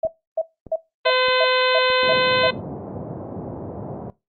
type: tone bursts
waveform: sine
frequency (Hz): 647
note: E5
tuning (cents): -32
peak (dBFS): -17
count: 8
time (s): 0.03-2.474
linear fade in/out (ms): 5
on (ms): 43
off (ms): 300
type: click train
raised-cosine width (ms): 2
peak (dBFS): -24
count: 4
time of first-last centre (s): 0.05-1.902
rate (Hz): 1.62
type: harmonic tone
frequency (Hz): 510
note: C5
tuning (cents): -44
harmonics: 1 / 2 / 3 / 4 / 5 / 6 / 7 / 8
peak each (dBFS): -20 / -23 / -25 / -26 / -27 / -28 / -28 / -29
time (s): 1.05-2.51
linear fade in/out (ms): 10
type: band-pass noise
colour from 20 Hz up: pink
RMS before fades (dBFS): -32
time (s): 2.03-4.1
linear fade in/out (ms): 0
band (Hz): 100 to 750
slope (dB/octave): 24
effects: noise-tail reverb RT60 0.2 s tail -18 dB re dry + Opus 48 kbps